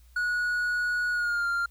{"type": "tone with pitch glide", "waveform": "triangle", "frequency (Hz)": [1459, 1393.1], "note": ["F#6", "F6"], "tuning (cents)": [-25, -5], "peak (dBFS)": -23, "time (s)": [0.16, 1.66], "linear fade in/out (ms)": 5, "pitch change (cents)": -80, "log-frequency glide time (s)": [1.11, 1.47], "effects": ["added 60 Hz sine -52 dBFS peak until 1.7 s", "white hiss -65 dBFS RMS until 1.7 s"]}